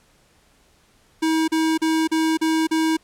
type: tone bursts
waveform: square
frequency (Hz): 319.8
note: D#4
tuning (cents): +48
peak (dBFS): -18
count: 6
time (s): 1.22-2.97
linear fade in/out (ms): 10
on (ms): 260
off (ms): 38
effects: pink hiss -58 dBFS RMS until 3.03 s + low-pass 11000 Hz 12 dB/octave